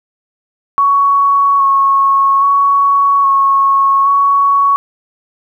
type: tone with vibrato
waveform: sine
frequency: 1108 Hz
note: C#6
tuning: 1 cent flat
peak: -7 dBFS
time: 0.78-4.76 s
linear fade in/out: 0 ms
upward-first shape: square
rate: 0.61 Hz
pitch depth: 15 cents each way
effects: 8-bit